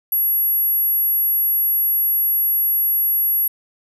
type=tone; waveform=sine; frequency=11450 Hz; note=F9; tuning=42 cents sharp; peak=-15 dBFS; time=0.12-3.48 s; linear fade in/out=5 ms; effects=none